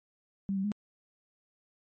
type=tone with pitch steps; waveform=sine; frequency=196.1 / 192.5 / 207.3 Hz; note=G3 / G3 / G#3; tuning=+1 / -31 / -3 cents; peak=-28 dBFS; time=0.49-0.718 s; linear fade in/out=0 ms; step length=76 ms; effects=MP3 32 kbps